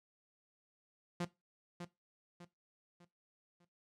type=tone with echo; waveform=sawtooth; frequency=174.61 Hz; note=F3; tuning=in tune; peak=-31 dBFS; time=1.2-1.25 s; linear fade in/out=5 ms; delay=600 ms; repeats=4; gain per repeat=-8 dB; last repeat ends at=3.65 s; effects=noise-tail reverb RT60 0.2 s tail -17 dB re dry + low-pass 8000 Hz 12 dB/octave